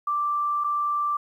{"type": "tone with dropouts", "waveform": "sine", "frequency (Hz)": 1174.7, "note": "D6", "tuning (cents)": 0, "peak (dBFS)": -22, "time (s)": [0.07, 1.17], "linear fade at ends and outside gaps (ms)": 5, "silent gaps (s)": [0.639, 0.643], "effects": ["10-bit"]}